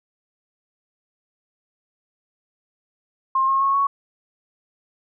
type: tone with pitch steps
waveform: sine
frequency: 1063 / 1079.1 / 1095.4 / 1112 Hz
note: C6 / C#6 / C#6 / C#6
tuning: +27 / -47 / -21 / +5 cents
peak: -16 dBFS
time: 3.35-3.87 s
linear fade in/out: 5 ms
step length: 130 ms
effects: none